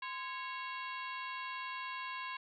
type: harmonic tone with a mistuned harmonic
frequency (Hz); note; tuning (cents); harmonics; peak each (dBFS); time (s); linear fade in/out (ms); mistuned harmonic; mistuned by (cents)
551; C#5; -11; 2 / 3 / 4 / 5 / 6 / 7 / 8; -42 / -47 / -47 / -48 / -54 / -54 / -58; 0.02-2.37; 5; 2; -110
effects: none